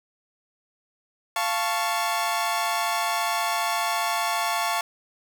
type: chord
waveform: sawtooth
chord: F augmented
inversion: none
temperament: equal with one note detuned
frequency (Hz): 693.6 / 880 / 1108.7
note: F5 / A5 / C#6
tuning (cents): -12 / 0 / 0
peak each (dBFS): -24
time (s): 1.36-4.81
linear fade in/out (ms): 2
effects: none